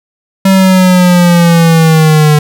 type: linear sweep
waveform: square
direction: down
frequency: 193.2 to 149.2 Hz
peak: -4 dBFS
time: 0.45-2.39 s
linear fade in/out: 5 ms
effects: none